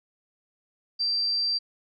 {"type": "tone", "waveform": "sine", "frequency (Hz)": 4699, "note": "D8", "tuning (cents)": 0, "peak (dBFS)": -23, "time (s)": [0.99, 1.59], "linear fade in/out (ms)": 20, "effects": []}